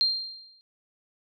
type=tone with exponential decay; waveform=sine; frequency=4186 Hz; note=C8; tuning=in tune; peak=-18 dBFS; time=0.01-0.61 s; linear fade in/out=0 ms; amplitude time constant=130 ms; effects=none